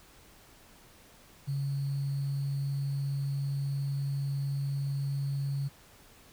sine tone with sample-and-hold, 139.1 Hz, C#3, 6 cents sharp, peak -29 dBFS, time 1.47-5.69 s, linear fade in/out 20 ms, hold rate 4410 Hz, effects pink hiss -57 dBFS RMS until 6.32 s

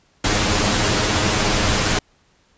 pink noise with comb filter, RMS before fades -18 dBFS, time 0.24-1.99 s, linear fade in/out 5 ms, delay 9.6 ms, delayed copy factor +0.6, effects pink hiss -59 dBFS RMS until 2.57 s + resampled to 16000 Hz

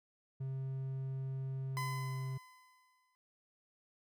triangle tone with pitch glide, 133.3 to 132 Hz, C3 to C3, +33 to +16 cents, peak -35 dBFS, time 0.4-2.38 s, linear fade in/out 10 ms, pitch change -17 cents, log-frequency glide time 1.94-2.09 s
30% pulse tone with exponential decay, 1015 Hz, B5, 47 cents sharp, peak -34 dBFS, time 1.77-3.15 s, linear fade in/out 0 ms, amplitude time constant 300 ms
effects none

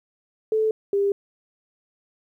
sine tone pair in turn, 436.9 / 400 Hz, A4 / G4, -12 / +35 cents, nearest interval major second, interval 153 cents, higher first, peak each -18 dBFS, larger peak neither, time 0.52-0.71 / 0.93-1.12 s, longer neither, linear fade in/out 2 ms, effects 10-bit

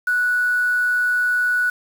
sine tone with quantisation, 1474 Hz, F#6, 7 cents flat, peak -16 dBFS, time 0.07-1.7 s, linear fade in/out 5 ms, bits 6, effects none

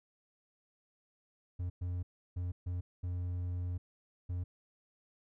triangle tone bursts at uneven times, 89 Hz, F2, 33 cents sharp, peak -32 dBFS, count 6, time 1.59-1.7 / 1.81-2.03 / 2.36-2.52 / 2.66-2.81 / 3.03-3.78 / 4.29-4.44 s, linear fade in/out 10 ms, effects none

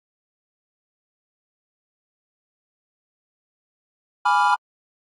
triangle chord, G# diminished seventh, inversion none, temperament equal, 830.6 / 987.8 / 1174.7 / 1396.9 Hz, G#5 / B5 / D6 / F6, 0 / 0 / 0 / 0 cents, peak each -18 / -17 / -23 / -21 dBFS, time 4.25-4.55 s, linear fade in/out 10 ms, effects AAC 32 kbps

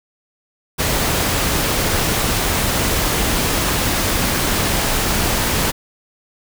pink noise, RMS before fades -18 dBFS, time 0.78-5.72 s, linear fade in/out 20 ms, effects none

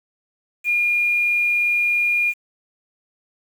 sine tone with quantisation, 2421 Hz, D#7, 48 cents flat, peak -16 dBFS, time 0.64-2.34 s, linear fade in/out 50 ms, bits 7, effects none

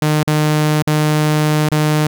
sawtooth tone with dropouts, 152.3 Hz, D#3, 37 cents flat, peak -8 dBFS, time 0.02-2.07 s, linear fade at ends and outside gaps 2 ms, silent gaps 0.232-0.275 / 0.824-0.873 / 1.688-1.717 s, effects none

